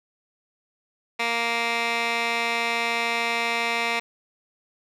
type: tone with band-pass filter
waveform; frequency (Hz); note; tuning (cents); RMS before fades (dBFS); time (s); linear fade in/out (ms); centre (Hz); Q
15% pulse; 233.1; A#3; 0; -25; 1.19-4; 10; 2300; 1.3
effects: none